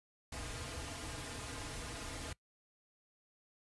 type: noise with comb filter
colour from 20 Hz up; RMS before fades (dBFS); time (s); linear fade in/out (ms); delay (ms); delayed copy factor
pink; -44; 0.32-2.33; 5; 5.3; -0.8
effects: noise-tail reverb RT60 0.1 s tail -22 dB re dry + resampled to 24000 Hz